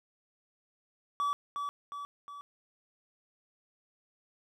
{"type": "tone with echo", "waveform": "triangle", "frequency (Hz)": 1147, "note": "D6", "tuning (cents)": -41, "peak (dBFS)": -26, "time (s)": [1.2, 1.33], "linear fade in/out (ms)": 0, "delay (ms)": 360, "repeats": 3, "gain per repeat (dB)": -5, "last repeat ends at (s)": 2.41, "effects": []}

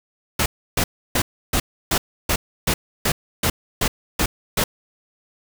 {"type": "noise bursts", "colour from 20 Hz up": "pink", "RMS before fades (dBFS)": -19, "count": 12, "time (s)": [0.39, 4.64], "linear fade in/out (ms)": 5, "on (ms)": 70, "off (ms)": 310, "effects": []}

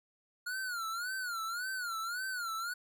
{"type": "tone with vibrato", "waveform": "square", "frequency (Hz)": 1427, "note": "F6", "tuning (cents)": 37, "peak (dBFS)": -36, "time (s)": [0.46, 2.74], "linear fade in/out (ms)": 10, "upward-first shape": "sine", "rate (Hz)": 1.8, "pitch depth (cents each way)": 140, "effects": []}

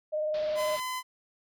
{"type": "tone with vibrato", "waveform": "sine", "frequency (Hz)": 613, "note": "D#5", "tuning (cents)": -26, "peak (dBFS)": -27, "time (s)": [0.12, 0.77], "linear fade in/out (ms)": 20, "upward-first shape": "triangle", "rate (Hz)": 20, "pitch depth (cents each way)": 33}
{"type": "low-pass noise", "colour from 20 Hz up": "white", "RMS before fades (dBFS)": -46, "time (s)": [0.34, 0.8], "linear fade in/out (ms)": 2, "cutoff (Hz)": 4700, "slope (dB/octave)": 48}
{"type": "tone", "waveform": "sawtooth", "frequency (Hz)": 1017, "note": "C6", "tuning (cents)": -50, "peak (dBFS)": -28, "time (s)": [0.55, 1.03], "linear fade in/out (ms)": 50}
{"effects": []}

